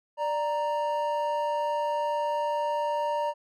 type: tone pair together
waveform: triangle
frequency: 590.2 / 932.3 Hz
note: D5 / A#5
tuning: +8 / 0 cents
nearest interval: minor sixth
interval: 792 cents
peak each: -27 / -26 dBFS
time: 0.17-3.34 s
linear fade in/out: 50 ms
effects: none